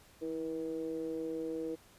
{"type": "ring-modulated tone", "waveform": "triangle", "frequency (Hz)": 78.6, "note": "D#2", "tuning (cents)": 18, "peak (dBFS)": -30, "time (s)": [0.21, 1.76], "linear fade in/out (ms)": 20, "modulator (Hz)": 403, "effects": ["pink hiss -61 dBFS RMS until 1.98 s", "resampled to 32000 Hz"]}